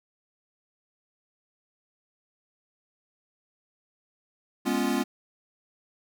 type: chord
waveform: square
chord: C# dominant seventh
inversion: second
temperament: equal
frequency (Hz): 207.7 / 246.9 / 277.2 / 349.2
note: G#3 / B3 / C#4 / E#4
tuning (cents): 0 / 0 / 0 / 0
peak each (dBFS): -32 / -29 / -30 / -32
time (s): 4.65-5.04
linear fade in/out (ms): 20
effects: none